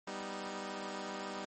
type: chord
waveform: 10% pulse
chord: G augmented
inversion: none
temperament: equal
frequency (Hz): 196 / 246.9 / 311.1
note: G3 / B3 / D#4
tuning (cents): 0 / 0 / 0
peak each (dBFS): -34 / -38 / -37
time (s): 0.07-1.45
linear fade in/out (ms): 5
effects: MP3 32 kbps